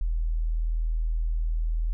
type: tone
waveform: sine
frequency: 40.42 Hz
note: E1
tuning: 33 cents flat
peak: -23 dBFS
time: 0.01-1.93 s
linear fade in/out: 0 ms
effects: none